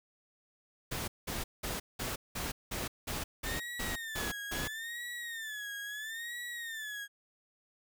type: noise bursts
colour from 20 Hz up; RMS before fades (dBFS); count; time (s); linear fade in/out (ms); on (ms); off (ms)
pink; -37; 11; 0.91-4.68; 10; 170; 190
type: tone with vibrato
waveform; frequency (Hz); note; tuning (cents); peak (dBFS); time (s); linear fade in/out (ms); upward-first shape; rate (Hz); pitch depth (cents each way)
35% pulse; 1780; A6; +20; -37; 3.43-7.08; 50; sine; 0.75; 140
effects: none